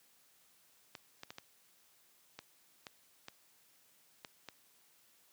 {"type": "clicks", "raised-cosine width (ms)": 0.2, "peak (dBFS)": -28, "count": 9, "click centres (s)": [0.952, 1.234, 1.305, 1.384, 2.39, 2.868, 3.284, 4.248, 4.487], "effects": ["white hiss -68 dBFS RMS until 5.32 s", "high-pass 100 Hz 12 dB/octave"]}